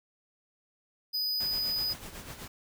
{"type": "tone", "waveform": "square", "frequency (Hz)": 4978, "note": "D#8", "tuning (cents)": 0, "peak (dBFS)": -29, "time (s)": [1.13, 1.94], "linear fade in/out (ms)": 20}
{"type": "noise with tremolo", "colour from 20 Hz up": "pink", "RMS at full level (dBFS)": -42, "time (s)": [1.4, 2.48], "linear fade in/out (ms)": 5, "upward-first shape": "sine", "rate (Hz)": 8, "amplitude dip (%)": 55}
{"effects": []}